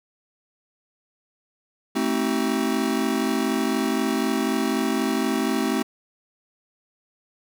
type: chord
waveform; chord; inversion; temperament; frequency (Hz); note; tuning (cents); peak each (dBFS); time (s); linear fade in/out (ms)
square; A diminished seventh; none; just; 220 / 264 / 316.8 / 380.2; A3 / C4 / Eb4 / Gb4; 0 / +16 / +31 / +47; -27 / -26 / -29 / -29; 1.95-5.83; 10
effects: none